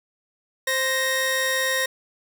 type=tone pair together; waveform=sawtooth; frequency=523.3 / 1864.8 Hz; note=C5 / A#6; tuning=0 / 0 cents; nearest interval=octave + minor seventh; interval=2200 cents; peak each=-22 / -19 dBFS; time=0.67-1.86 s; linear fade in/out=5 ms; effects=none